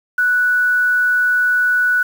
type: tone with quantisation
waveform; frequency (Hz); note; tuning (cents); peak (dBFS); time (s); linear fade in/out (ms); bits
sine; 1480; F#6; 0; -12; 0.18-2.03; 5; 6
effects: none